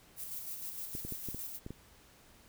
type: noise with tremolo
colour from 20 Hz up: violet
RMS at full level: -41 dBFS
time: 0.16-1.6 s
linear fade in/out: 50 ms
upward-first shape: square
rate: 6.5 Hz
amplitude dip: 35%
type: clicks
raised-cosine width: 3 ms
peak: -29 dBFS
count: 7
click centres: 0.951 / 1.05 / 1.123 / 1.287 / 1.346 / 1.664 / 1.706 s
effects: pink hiss -61 dBFS RMS until 2.48 s